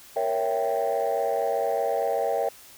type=chord; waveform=sine; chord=A# diminished seventh; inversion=none; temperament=equal; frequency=466.2 / 554.4 / 659.3 / 784 Hz; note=A#4 / C#5 / E5 / G5; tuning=0 / 0 / 0 / 0 cents; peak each=-27 dBFS; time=0.16-2.49 s; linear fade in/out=5 ms; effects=tanh soft clip ceiling -17 dBFS + white hiss -49 dBFS RMS until 2.77 s